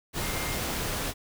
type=tone in noise; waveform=sine; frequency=2113 Hz; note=C7; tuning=16 cents sharp; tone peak=-39 dBFS; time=0.2-0.61 s; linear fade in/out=50 ms; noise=pink; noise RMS=-31 dBFS; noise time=0.13-1.14 s; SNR=-11 dB; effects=none